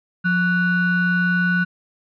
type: ring-modulated tone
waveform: triangle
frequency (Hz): 651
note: E5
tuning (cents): -22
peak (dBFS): -11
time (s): 0.24-1.65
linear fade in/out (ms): 20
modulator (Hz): 829
effects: resampled to 11025 Hz